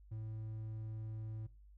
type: tone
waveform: triangle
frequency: 109.5 Hz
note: A2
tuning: 8 cents flat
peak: -39 dBFS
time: 0.11-1.47 s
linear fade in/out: 10 ms
effects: noise-tail reverb RT60 0.4 s tail -22 dB re dry + added 50 Hz sine -57 dBFS peak until 1.77 s